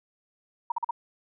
sine tone bursts, 943 Hz, A#5, 20 cents sharp, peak -24 dBFS, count 4, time 0.7-0.909 s, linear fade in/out 5 ms, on 20 ms, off 43 ms, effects none

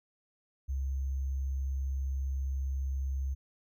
sine tone with sample-and-hold, 67.4 Hz, C#2, 48 cents flat, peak -30 dBFS, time 0.68-3.35 s, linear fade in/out 20 ms, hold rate 6300 Hz, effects none

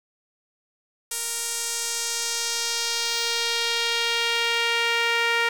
sawtooth tone with band-pass filter sweep, 466.2 Hz, A#4, in tune, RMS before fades -25 dBFS, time 1.11-5.49 s, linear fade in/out 5 ms, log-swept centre 9300 to 2100 Hz, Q 1.5, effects 7-bit

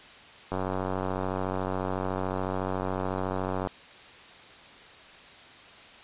click train, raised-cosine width 1 ms, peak -16 dBFS, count 297, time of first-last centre 0.52-3.672 s, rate 93.9 Hz, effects white hiss -49 dBFS RMS until 6.03 s + resampled to 8000 Hz

